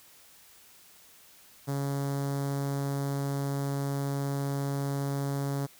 sawtooth tone with notch filter, 139.6 Hz, C#3, 13 cents sharp, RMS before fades -31 dBFS, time 1.67-5.67 s, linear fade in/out 20 ms, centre 2600 Hz, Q 0.62, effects white hiss -56 dBFS RMS until 5.79 s

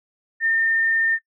sine tone, 1812 Hz, A#6, 50 cents flat, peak -17 dBFS, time 0.4-1.19 s, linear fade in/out 50 ms, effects noise-tail reverb RT60 0.1 s tail -22 dB re dry

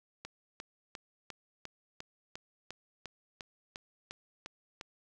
click train, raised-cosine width 0.2 ms, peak -25 dBFS, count 14, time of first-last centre 0.25-4.811 s, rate 2.85 Hz, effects none

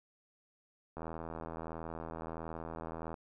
click train, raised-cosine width 1 ms, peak -28 dBFS, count 178, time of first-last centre 0.97-3.142 s, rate 81.5 Hz, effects none

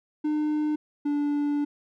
triangle tone pair in turn, 302.5 / 290.8 Hz, D#4 / D4, -49 / -17 cents, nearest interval minor second, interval 68 cents, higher first, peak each -21 dBFS, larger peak neither, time 0.24-0.76 / 1.05-1.65 s, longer second, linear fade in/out 10 ms, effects none

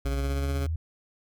15% pulse tone with tremolo, 138.59 Hz, C#3, in tune, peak -24 dBFS, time 0.05-0.67 s, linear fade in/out 10 ms, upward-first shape sine, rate 16 Hz, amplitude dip 30%
sine linear sweep, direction up, 57.5 to 82.2 Hz, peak -26 dBFS, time 0.05-0.76 s, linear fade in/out 5 ms
effects none

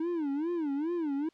triangle tone with vibrato, 311.1 Hz, D#4, in tune, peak -27 dBFS, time 0-1.29 s, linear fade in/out 5 ms, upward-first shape sine, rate 2.4 Hz, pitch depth 210 cents each way, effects white hiss -67 dBFS RMS until 1.33 s + low-pass 4000 Hz 12 dB/octave

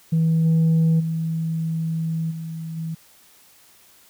sine tone with level steps, 162.3 Hz, E3, 27 cents flat, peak -14 / -12 / -21 / -28 / -25 dBFS, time 0.12-2.95 s, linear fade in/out 10 ms, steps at 0.44 / 0.99 / 2.3 / 2.76 s, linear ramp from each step 20 ms, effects tanh soft clip ceiling -13 dBFS + white hiss -53 dBFS RMS until 4.09 s

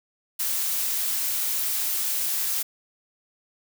blue noise, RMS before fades -26 dBFS, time 0.39-2.63 s, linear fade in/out 10 ms, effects none

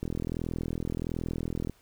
click train, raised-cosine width 3 ms, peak -19 dBFS, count 70, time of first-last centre 0.03-1.697 s, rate 41.4 Hz, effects pink hiss -63 dBFS RMS until 1.81 s

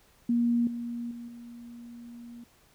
sine tone with level steps, 237 Hz, A#3, 29 cents sharp, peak -22 / -32 / -38 / -42 dBFS, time 0.29-2.44 s, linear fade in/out 5 ms, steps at 0.67 / 1.11 / 1.28 s, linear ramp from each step 2 ms, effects pink hiss -62 dBFS RMS until 2.74 s

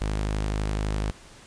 sawtooth tone, 51.91 Hz, G#1, in tune, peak -21 dBFS, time 0.01-1.11 s, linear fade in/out 0 ms, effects pink hiss -49 dBFS RMS until 1.46 s + resampled to 22050 Hz

